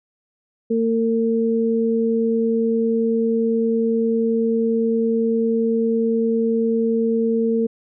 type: tone pair together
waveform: sine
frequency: 227.3 / 455 Hz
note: A#3 / A#4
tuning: -43 / -42 cents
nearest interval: octave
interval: 1201 cents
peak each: -19 dBFS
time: 0.7-7.67 s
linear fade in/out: 10 ms
effects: none